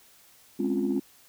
sine chord, Db major seventh, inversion second, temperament equal, 207.7 / 261.6 / 277.2 / 349.2 Hz, Ab3 / C4 / Db4 / F4, 0 / 0 / 0 / 0 cents, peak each -29 dBFS, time 0.59-1 s, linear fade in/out 10 ms, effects tanh soft clip ceiling -17 dBFS + white hiss -57 dBFS RMS until 1.28 s

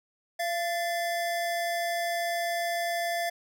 square tone pair together, 684.5 / 1760 Hz, F5 / A6, -35 / 0 cents, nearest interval octave + major third, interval 1635 cents, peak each -29 / -36 dBFS, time 0.39-3.3 s, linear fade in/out 10 ms, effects none

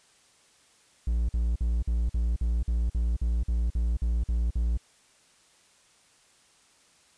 triangle tone bursts, 58 Hz, A#1, 8 cents flat, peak -21 dBFS, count 14, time 1.07-4.774 s, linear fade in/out 5 ms, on 220 ms, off 48 ms, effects white hiss -61 dBFS RMS until 7.17 s + resampled to 22050 Hz

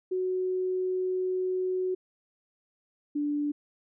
sine tone pair in turn, 370 / 292.7 Hz, F#4 / D4, 0 / -6 cents, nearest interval major third, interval 406 cents, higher first, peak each -26 dBFS, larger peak neither, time 0.11-1.95 / 3.15-3.52 s, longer first, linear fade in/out 10 ms, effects none

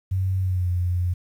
sine tone with pitch glide, 94.3 to 89.01 Hz, F#2 to F2, +33 to +33 cents, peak -20 dBFS, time 0.11-1.14 s, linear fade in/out 10 ms, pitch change -100 cents, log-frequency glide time 0.39-0.7 s, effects 9-bit

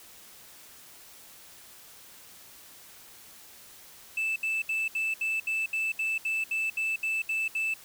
sine tone bursts, 2637 Hz, E7, in tune, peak -24 dBFS, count 14, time 4.17-7.74 s, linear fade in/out 5 ms, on 190 ms, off 70 ms, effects tanh soft clip ceiling -25 dBFS + white hiss -51 dBFS RMS until 7.84 s

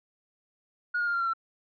sine tone with pitch steps, 1443 / 1423.1 / 1403.5 / 1384.2 / 1365.2 / 1346.4 Hz, F#6 / F6 / F6 / F6 / F6 / E6, -44 / +32 / +8 / -16 / -40 / +36 cents, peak -24 dBFS, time 0.94-1.336 s, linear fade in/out 10 ms, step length 66 ms, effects tanh soft clip ceiling -22 dBFS

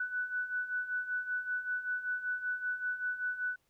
sine beating tone pair, 1485 / 1490.2 Hz, F#6 / F#6, +6 / +12 cents, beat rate 5.2 Hz, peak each -39 / -34 dBFS, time 0-3.56 s, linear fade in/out 5 ms, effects pink hiss -75 dBFS RMS until 3.69 s

